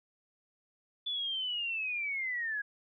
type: linear sweep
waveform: sine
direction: down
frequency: 3479 to 1636 Hz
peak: -32 dBFS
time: 1.06-2.62 s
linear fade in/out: 10 ms
effects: none